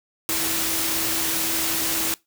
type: tone in noise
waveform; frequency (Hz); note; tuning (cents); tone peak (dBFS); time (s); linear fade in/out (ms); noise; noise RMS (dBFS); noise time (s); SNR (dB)
sine; 326.2; E4; -18; -33; 0.29-2.14; 0; white; -24; 0.29-2.14; -12
effects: noise-tail reverb RT60 0.2 s tail -22 dB re dry